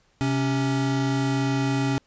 square tone pair together, 131.13 / 276.9 Hz, C3 / C#4, +4 / -2 cents, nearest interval octave + minor second, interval 1294 cents, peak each -25 dBFS, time 0.21-1.98 s, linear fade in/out 0 ms, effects pink hiss -64 dBFS RMS until 2.06 s + resampled to 16000 Hz

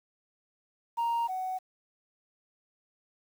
sine tone pair in turn, 933 / 746.8 Hz, A#5 / F#5, +1 / +16 cents, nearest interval major third, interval 385 cents, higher first, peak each -24 / -30 dBFS, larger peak first, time 0.97-1.28 / 1.28-1.59 s, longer neither, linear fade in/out 20 ms, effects tanh soft clip ceiling -25 dBFS + 9-bit

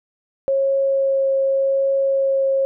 sine tone with vibrato, 543 Hz, C#5, 36 cents flat, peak -15 dBFS, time 0.48-2.65 s, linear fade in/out 0 ms, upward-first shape triangle, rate 0.86 Hz, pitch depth 9 cents each way, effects none

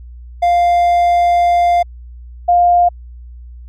triangle / sine tone pair in turn, 698.5 / 703.4 Hz, F5 / F5, 0 / +12 cents, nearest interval unison, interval 12 cents, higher second, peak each -7 dBFS, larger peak neither, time 0.42-1.83 / 2.48-2.89 s, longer first, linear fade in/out 10 ms, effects added 60 Hz sine -31 dBFS peak until 3.68 s

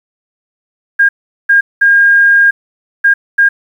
sine tone bursts at uneven times, 1617 Hz, G#6, 47 cents flat, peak -4 dBFS, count 5, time 0.99-1.09 / 1.49-1.61 / 1.81-2.51 / 3.04-3.14 / 3.38-3.49 s, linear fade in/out 10 ms, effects 7-bit

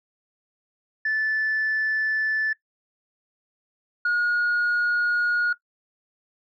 sine tone pair in turn, 1750 / 1439.8 Hz, A6 / F#6, -10 / -48 cents, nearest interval minor third, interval 338 cents, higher first, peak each -20 / -17 dBFS, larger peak second, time 1.05-2.53 / 4.05-5.53 s, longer neither, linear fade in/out 5 ms, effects noise-tail reverb RT60 0.1 s tail -19 dB re dry + tanh soft clip ceiling -18 dBFS

